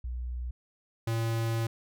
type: tone pair in turn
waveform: sine / square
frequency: 61.1 / 114.08 Hz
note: B1 / A#2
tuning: -18 / -37 cents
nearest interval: major seventh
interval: 1081 cents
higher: second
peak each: -32 / -28 dBFS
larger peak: second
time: 0.04-0.51 / 1.07-1.67 s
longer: second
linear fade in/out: 5 ms
effects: none